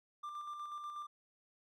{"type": "tone with tremolo", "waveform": "triangle", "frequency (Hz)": 1187, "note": "D6", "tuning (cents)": 18, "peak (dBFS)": -39, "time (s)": [0.23, 1.07], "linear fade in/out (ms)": 10, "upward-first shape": "square", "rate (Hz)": 8.2, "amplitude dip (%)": 35, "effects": []}